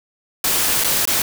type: noise with dropouts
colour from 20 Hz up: white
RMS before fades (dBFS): -18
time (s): 0.44-1.22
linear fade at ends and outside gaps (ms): 2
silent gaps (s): 0.839-0.844 / 1.054-1.074
effects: none